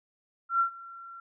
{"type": "tone with ADSR envelope", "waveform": "sine", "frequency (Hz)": 1364, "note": "F6", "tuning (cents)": -41, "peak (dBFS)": -20, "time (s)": [0.49, 1.2], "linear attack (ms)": 110, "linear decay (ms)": 99, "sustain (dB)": -22, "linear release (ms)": 3, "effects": []}